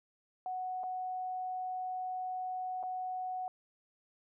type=tone with dropouts; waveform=sine; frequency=740 Hz; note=F#5; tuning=in tune; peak=-35 dBFS; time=0.46-3.48 s; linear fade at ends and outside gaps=1 ms; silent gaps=0.834-0.838 / 2.829-2.835 s; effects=none